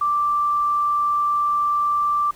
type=tone; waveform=sine; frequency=1174.7 Hz; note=D6; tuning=in tune; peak=-17 dBFS; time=0.01-2.31 s; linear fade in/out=5 ms; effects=pink hiss -49 dBFS RMS until 2.35 s